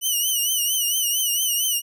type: tone with vibrato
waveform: 10% pulse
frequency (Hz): 2956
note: F#7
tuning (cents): -2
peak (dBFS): -12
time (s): 0.01-1.82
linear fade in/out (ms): 50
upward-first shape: triangle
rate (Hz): 4.4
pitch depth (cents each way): 99
effects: none